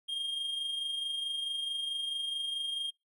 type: tone with amplitude modulation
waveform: triangle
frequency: 3222 Hz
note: G7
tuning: 47 cents sharp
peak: -29 dBFS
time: 0.08-2.91 s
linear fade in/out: 20 ms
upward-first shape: sine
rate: 24.6 Hz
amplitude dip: 40%
effects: noise-tail reverb RT60 0.2 s tail -26 dB re dry

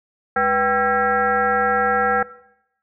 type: tone with frequency modulation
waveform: sine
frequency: 1060 Hz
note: C6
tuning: 22 cents sharp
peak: -15 dBFS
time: 0.36-2.23 s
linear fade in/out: 5 ms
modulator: 284 Hz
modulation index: 2.3
effects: noise-tail reverb RT60 0.8 s tail -19 dB re dry

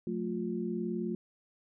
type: tone cluster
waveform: sine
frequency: 182.8 / 221.9 / 354.2 Hz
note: F#3 / A3 / F4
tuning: -21 / +15 / +24 cents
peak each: -37 / -35 / -36 dBFS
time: 0.07-1.15 s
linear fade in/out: 2 ms
effects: none

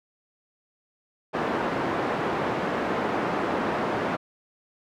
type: band-pass noise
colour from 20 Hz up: pink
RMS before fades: -27 dBFS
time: 1.33-4.17 s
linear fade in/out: 20 ms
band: 240 to 1400 Hz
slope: 12 dB/octave
effects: none

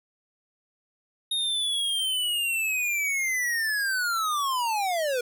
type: linear sweep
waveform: square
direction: down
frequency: 3729 to 473.5 Hz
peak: -25 dBFS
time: 1.31-5.21 s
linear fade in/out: 5 ms
effects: none

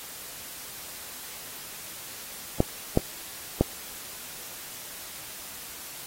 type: clicks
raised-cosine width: 2 ms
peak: -5 dBFS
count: 3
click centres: 2.604 / 2.974 / 3.61 s
effects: white hiss -41 dBFS RMS until 6.06 s + AAC 48 kbps

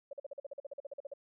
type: tone bursts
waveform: sine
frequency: 562 Hz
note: C#5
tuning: 24 cents sharp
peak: -39 dBFS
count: 16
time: 0.11-1.137 s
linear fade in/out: 5 ms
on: 22 ms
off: 45 ms
effects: none

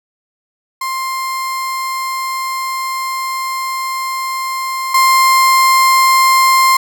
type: tone pair in turn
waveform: 35% pulse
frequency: 1053 / 1053 Hz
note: C6 / C6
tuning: +11 / +11 cents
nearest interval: unison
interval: 0 cents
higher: neither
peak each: -16 / -6 dBFS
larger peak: second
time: 0.81-4.94 / 4.94-6.77 s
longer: first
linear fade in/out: 5 ms
effects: none

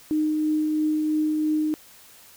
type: tone with tremolo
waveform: sine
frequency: 307.5 Hz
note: D#4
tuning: 20 cents flat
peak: -19 dBFS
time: 0.11-1.74 s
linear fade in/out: 0 ms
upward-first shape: triangle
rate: 3 Hz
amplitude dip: 25%
effects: white hiss -50 dBFS RMS until 2.36 s

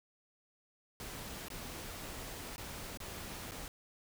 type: noise with dropouts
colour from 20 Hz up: pink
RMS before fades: -45 dBFS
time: 1-3.68 s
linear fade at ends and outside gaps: 1 ms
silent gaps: 1.484-1.502 / 2.561-2.58 / 2.973-3.002 / 3.511-3.518 s
effects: none

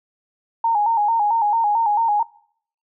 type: tone with vibrato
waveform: sine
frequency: 872 Hz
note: A5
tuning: 16 cents flat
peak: -15 dBFS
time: 0.64-2.23 s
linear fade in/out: 5 ms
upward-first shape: square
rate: 4.5 Hz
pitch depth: 85 cents each way
effects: noise-tail reverb RT60 0.6 s tail -23 dB re dry

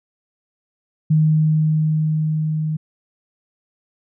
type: tone with level ramp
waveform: sine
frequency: 155.56 Hz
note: D#3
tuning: in tune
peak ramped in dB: -11 to -19 dBFS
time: 1.1-2.77 s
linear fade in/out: 10 ms
effects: none

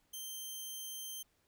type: tone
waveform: 10% pulse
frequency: 3136 Hz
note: G7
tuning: in tune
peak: -34 dBFS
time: 0.13-1.23 s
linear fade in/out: 10 ms
effects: pink hiss -75 dBFS RMS until 1.47 s

